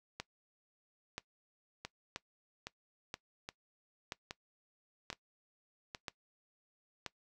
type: two click trains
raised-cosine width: 0.2 ms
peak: -22 / -24 dBFS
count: 8 / 6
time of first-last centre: 0.2-7.063 / 1.85-5.948 s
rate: 1.02 / 1.22 Hz
effects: noise-tail reverb RT60 0.1 s tail -20 dB re dry